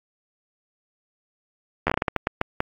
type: slowing click train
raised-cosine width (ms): 0.5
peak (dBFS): -6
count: 12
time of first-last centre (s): 1.87-2.604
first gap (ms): 11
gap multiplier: 1.33
effects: AAC 48 kbps